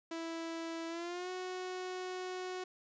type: tone with pitch glide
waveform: sawtooth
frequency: 329.6 to 367.8 Hz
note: E4 to F#4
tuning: 0 to -10 cents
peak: -35 dBFS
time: 0.11-2.64 s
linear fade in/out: 5 ms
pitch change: +190 cents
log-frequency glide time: 0.88-1.3 s
effects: resampled to 16000 Hz + 12-bit